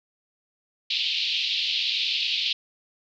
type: band-pass noise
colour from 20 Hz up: white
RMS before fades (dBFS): -26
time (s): 0.9-2.53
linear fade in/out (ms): 5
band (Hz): 2600 to 4300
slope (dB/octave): 48
effects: none